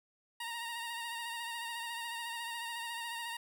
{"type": "tone with vibrato", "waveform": "15% pulse", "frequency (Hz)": 932.3, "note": "A#5", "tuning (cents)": 0, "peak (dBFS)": -32, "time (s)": [0.4, 3.37], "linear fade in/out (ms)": 5, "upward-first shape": "sine", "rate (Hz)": 14, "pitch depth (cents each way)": 35, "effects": []}